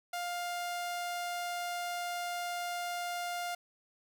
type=tone; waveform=sawtooth; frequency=703 Hz; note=F5; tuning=11 cents sharp; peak=-31 dBFS; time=0.13-3.55 s; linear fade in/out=5 ms; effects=none